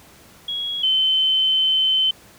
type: tone pair in turn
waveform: sine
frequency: 3322 / 3069 Hz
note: G#7 / G7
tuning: 0 / -37 cents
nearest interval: minor second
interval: 137 cents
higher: first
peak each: -23 / -15 dBFS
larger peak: second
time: 0.48-0.83 / 0.83-2.11 s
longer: second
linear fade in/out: 5 ms
effects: pink hiss -48 dBFS RMS until 2.38 s + high-pass 60 Hz 12 dB/octave